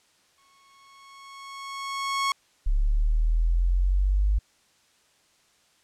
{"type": "tone with exponential growth", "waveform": "sawtooth", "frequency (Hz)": 1100, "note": "C#6", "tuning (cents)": -14, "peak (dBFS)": -18, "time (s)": [0.38, 2.32], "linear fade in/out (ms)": 2, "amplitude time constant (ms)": 420}
{"type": "exponential sweep", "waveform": "sine", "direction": "up", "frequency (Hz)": [34.65, 51.7], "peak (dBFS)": -19, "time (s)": [2.66, 4.39], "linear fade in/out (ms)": 10}
{"effects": ["white hiss -63 dBFS RMS until 5.83 s", "low-pass 8000 Hz 12 dB/octave"]}